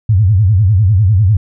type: tone with vibrato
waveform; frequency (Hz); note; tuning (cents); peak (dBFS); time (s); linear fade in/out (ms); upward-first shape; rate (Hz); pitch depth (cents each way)
sine; 100; G2; +35; -6; 0.09-1.37; 5; sine; 10; 220
effects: none